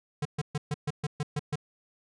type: tone bursts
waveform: square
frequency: 148 Hz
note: D3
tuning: 14 cents sharp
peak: -28 dBFS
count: 9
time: 0.22-1.557 s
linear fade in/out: 5 ms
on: 33 ms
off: 130 ms
effects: resampled to 22050 Hz